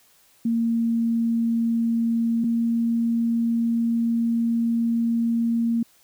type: tone pair in turn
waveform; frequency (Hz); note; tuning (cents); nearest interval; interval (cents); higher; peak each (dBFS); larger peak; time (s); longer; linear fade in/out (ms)
sine; 230.5 / 231.7; A#3 / A#3; -19 / -10; unison; 9; second; -19; neither; 0.45-2.44 / 2.44-5.83; second; 5
effects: white hiss -58 dBFS RMS until 6.03 s